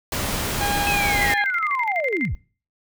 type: noise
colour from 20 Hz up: pink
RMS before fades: -25 dBFS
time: 0.12-1.34 s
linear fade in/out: 2 ms
type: harmonic tone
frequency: 814 Hz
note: G#5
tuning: 35 cents flat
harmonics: 1 / 2 / 3 / 4 / 5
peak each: -23 / -29 / -33 / -35 / -37 dBFS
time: 0.61-1.44 s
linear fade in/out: 0 ms
type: linear sweep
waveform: sine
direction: down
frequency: 2600 to 34.5 Hz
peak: -22 dBFS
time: 0.87-2.35 s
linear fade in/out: 0 ms
type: tone with tremolo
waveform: sine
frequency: 2093 Hz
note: C7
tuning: in tune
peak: -21 dBFS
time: 1.21-2.28 s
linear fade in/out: 2 ms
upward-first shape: square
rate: 12 Hz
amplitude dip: 75%
effects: noise-tail reverb RT60 0.4 s tail -23 dB re dry